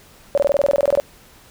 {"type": "tone bursts", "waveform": "sine", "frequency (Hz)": 567, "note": "C#5", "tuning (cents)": 39, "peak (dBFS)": -12, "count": 14, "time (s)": [0.35, 1], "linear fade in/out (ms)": 0, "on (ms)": 26, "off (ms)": 22, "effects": ["pink hiss -48 dBFS RMS until 1.5 s"]}